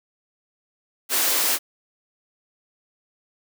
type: high-pass noise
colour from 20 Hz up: white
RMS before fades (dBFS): -21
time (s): 1.09-1.59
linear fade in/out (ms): 50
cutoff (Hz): 250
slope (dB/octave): 96
effects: none

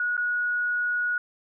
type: tone with dropouts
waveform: sine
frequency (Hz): 1456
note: F#6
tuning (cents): -28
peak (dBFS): -23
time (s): 0-1.18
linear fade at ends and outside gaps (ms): 2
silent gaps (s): 0.168-0.177
effects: none

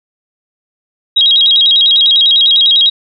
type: tone with vibrato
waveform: sine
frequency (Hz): 3523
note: A7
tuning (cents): +1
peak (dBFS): -5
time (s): 1.16-2.9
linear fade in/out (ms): 10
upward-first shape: square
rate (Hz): 10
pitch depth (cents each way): 140
effects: none

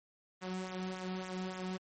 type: tone with flanger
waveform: sawtooth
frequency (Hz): 185.5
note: F#3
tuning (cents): +5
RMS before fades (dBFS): -40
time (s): 0.41-1.78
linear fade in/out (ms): 20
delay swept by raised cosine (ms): 0.2 to 2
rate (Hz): 3.5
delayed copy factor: -0.55
effects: MP3 32 kbps

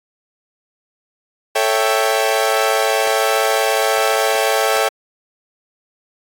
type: chord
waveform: sawtooth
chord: A dominant seventh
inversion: none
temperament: equal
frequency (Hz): 440 / 554.4 / 659.3 / 784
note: A4 / C#5 / E5 / G5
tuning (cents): 0 / 0 / 0 / 0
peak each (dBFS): -16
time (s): 1.55-4.89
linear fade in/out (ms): 10
effects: AAC 64 kbps

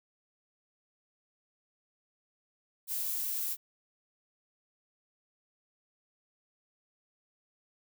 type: noise with high-pass filter sweep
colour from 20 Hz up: violet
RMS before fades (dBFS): -34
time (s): 2.87-3.57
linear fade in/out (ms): 50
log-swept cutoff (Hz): 410 to 640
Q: 0.95
effects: none

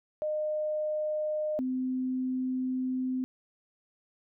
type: tone pair in turn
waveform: sine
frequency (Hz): 611 / 256.9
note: D#5 / C4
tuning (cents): -32 / -32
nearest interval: octave + minor third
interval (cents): 1500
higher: first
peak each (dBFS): -28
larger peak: neither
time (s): 0.22-1.59 / 1.59-3.24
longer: second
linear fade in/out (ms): 0
effects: none

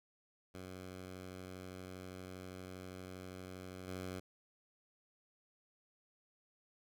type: tone with level steps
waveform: 10% pulse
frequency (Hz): 92.5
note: F#2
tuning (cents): 0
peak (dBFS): -39 / -34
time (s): 0.54-4.2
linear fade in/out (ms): 10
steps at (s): 3.87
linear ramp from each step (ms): 20
effects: none

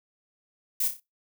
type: noise with echo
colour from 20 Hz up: violet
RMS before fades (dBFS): -26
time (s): 0.8-0.88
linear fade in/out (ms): 5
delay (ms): 30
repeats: 4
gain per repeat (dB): -7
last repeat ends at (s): 1
effects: noise-tail reverb RT60 0.2 s tail -20 dB re dry

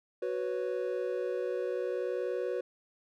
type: chord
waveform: triangle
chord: F# suspended fourth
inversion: none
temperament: equal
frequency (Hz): 370 / 493.9 / 554.4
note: F#4 / B4 / C#5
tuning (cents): 0 / 0 / 0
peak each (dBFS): -33 / -32 / -36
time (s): 0.22-2.61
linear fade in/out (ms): 5
effects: none

